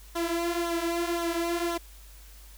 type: tone with flanger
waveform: sawtooth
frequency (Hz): 340.2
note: F4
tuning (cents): -45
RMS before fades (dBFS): -29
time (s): 0.15-1.78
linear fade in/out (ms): 10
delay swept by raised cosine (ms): 0.4 to 5.3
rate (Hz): 1.9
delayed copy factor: -0.7
effects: added 50 Hz sine -47 dBFS peak until 2.57 s + white hiss -54 dBFS RMS until 2.57 s